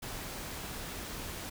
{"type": "noise", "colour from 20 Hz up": "pink", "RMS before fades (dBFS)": -41, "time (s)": [0.02, 1.5], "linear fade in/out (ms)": 10, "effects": []}